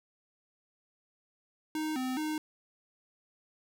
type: tone with pitch steps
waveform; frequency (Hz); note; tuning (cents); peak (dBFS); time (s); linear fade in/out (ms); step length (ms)
square; 310.6 / 257.1 / 308.3; D#4 / C4 / D#4; -3 / -30 / -16; -32; 1.75-2.38; 2; 210
effects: none